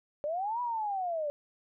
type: linear two-way sweep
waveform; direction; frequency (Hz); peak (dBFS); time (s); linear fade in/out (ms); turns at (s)
sine; up then down; 569 to 987.8 to 569; -30; 0.24-1.3; 0; 0.61
effects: none